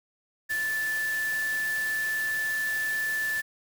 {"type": "tone in noise", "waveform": "sine", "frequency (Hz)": 1750, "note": "A6", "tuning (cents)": -10, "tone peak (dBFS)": -26, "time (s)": [0.49, 3.42], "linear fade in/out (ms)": 20, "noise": "white", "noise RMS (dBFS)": -39, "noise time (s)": [0.49, 3.42], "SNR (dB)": 10, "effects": []}